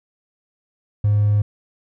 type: tone with hard clipping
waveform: triangle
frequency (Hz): 103.83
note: G#2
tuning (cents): 0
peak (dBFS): -14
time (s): 1.04-1.42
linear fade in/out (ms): 5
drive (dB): 4
effects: none